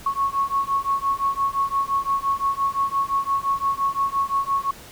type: beating tone pair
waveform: sine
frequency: 1100 / 1105.8 Hz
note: C#6 / C#6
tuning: -14 / -5 cents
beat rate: 5.8 Hz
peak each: -23 dBFS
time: 0.06-4.71 s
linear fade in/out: 5 ms
effects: pink hiss -43 dBFS RMS until 4.91 s